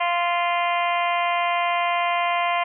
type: harmonic tone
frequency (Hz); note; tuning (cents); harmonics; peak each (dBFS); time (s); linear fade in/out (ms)
347.4; F4; -9; 2 / 3 / 4 / 5 / 6 / 7 / 8 / 9; -23 / -24 / -36 / -36 / -28 / -32 / -34 / -36; 0-2.64; 10
effects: none